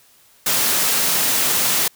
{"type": "high-pass noise", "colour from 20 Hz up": "white", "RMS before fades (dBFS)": -18, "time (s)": [0.46, 1.88], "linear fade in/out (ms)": 5, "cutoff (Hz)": 120, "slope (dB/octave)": 24, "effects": ["white hiss -53 dBFS RMS until 1.95 s"]}